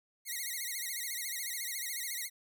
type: tone with vibrato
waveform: 5% pulse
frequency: 2031 Hz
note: B6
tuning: 48 cents sharp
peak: -26 dBFS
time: 0.25-2.3 s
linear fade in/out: 50 ms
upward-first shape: sine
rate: 14 Hz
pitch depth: 140 cents each way
effects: none